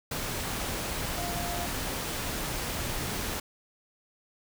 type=tone in noise; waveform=sine; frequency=698.5 Hz; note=F5; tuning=in tune; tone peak=-36 dBFS; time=1.17-1.66 s; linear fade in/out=5 ms; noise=pink; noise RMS=-33 dBFS; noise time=0.11-3.4 s; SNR=-6 dB; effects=none